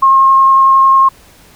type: tone with vibrato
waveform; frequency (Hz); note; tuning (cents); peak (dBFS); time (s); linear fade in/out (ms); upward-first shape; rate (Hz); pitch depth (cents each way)
sine; 1074; C6; +45; -4; 0.02-1.09; 10; triangle; 11; 9
effects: pink hiss -43 dBFS RMS until 1.55 s